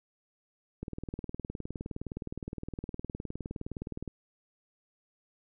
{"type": "click train", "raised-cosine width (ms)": 3, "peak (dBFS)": -24, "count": 64, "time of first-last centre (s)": [0.83, 4.077], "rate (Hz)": 19.4, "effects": []}